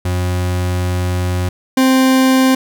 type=tone pair in turn; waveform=40% pulse; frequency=90 / 261.7 Hz; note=F#2 / C4; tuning=-47 / 0 cents; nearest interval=octave + tritone; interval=1847 cents; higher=second; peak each=-14 / -8 dBFS; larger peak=second; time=0.05-1.49 / 1.77-2.55 s; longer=first; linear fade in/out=5 ms; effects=none